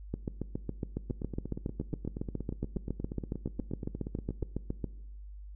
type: two click trains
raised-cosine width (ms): 3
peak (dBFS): -24 / -20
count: 29 / 35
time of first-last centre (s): 1.1-4.425 / 0.14-4.843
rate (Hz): 8.42 / 7.23
effects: noise-tail reverb RT60 1.0 s tail -20 dB re dry + added 50 Hz sine -43 dBFS peak until 5.55 s